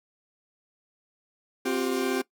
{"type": "chord", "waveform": "40% pulse", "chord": "C suspended fourth", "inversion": "none", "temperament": "equal with one note detuned", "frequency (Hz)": [261.6, 355.7, 392], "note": ["C4", "F4", "G4"], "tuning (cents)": [0, 32, 0], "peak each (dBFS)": [-28, -30, -28], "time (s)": [1.65, 2.22], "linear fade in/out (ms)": 10, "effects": ["noise-tail reverb RT60 0.1 s tail -19 dB re dry"]}